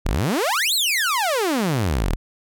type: exponential two-way sweep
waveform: sawtooth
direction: up then down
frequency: 32.7 to 4419 to 32.7 Hz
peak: -15 dBFS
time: 0.05-2.16 s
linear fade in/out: 10 ms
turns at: 0.74 s
effects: none